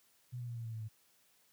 sine tone with pitch steps, 123.47 / 120.93 / 118.44 / 116 / 113.62 / 111.28 / 108.99 Hz, B2 / B2 / A#2 / A#2 / A#2 / A2 / A2, 0 / -36 / +28 / -8 / -44 / +20 / -16 cents, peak -39 dBFS, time 0.32-0.887 s, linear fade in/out 20 ms, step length 81 ms, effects white hiss -70 dBFS RMS until 1.52 s + high-pass 60 Hz 12 dB/octave

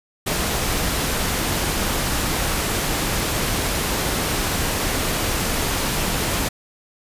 pink noise, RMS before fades -22 dBFS, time 0.26-6.49 s, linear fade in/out 10 ms, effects resampled to 32000 Hz

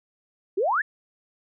sine exponential sweep, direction up, 349.2 to 1868 Hz, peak -20 dBFS, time 0.57-0.82 s, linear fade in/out 10 ms, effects none

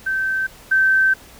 sine tone pair in turn, 1549 / 1549 Hz, G6 / G6, -21 / -21 cents, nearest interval unison, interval 0 cents, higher neither, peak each -18 / -12 dBFS, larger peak second, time 0.06-0.47 / 0.71-1.14 s, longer second, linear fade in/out 10 ms, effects pink hiss -44 dBFS RMS until 1.39 s

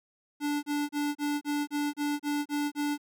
square tone bursts, 292.1 Hz, D4, 9 cents flat, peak -28 dBFS, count 10, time 0.4-2.979 s, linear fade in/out 50 ms, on 230 ms, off 31 ms, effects none

